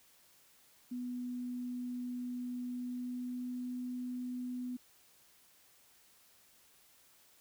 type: tone with pitch glide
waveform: sine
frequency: 246.9 to 249 Hz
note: B3 to B3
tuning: 0 to +14 cents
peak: -37 dBFS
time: 0.91-4.77 s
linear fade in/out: 10 ms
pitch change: +14 cents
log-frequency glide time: 2.65-3.73 s
effects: white hiss -65 dBFS RMS until 7.4 s